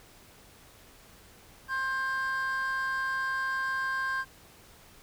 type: tone pair together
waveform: triangle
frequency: 1058.5 / 1586 Hz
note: C6 / G6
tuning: +20 / +20 cents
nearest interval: perfect fifth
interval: 700 cents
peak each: -30 / -27 dBFS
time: 1.68-4.25 s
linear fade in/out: 50 ms
effects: tanh soft clip ceiling -23 dBFS + pink hiss -55 dBFS RMS until 5.02 s